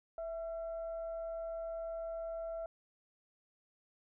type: tone with frequency modulation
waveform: sine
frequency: 659 Hz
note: E5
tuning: 1 cent flat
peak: -38 dBFS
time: 0.18-2.66 s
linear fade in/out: 2 ms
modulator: 696 Hz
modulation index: 0.27
effects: none